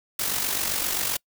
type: noise with amplitude modulation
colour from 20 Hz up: white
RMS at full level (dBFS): -24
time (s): 0.19-1.17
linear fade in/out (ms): 5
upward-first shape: sine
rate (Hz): 47.7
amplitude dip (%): 55
effects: noise-tail reverb RT60 0.1 s tail -26 dB re dry